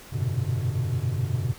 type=tone cluster; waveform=triangle; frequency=90.2 / 100.9 / 119.7 / 127 / 146.5 Hz; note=F#2 / G#2 / A#2 / B2 / D3; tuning=-44 / -49 / +46 / +49 / -4 cents; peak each=-31 / -28 / -28 / -26 / -30 dBFS; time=0.12-1.54 s; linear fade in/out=20 ms; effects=pink hiss -46 dBFS RMS until 1.58 s